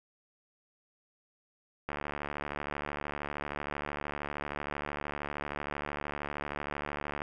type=click train; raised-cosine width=0.5 ms; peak=-20 dBFS; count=390; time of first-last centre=1.89-7.219 s; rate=73 Hz; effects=none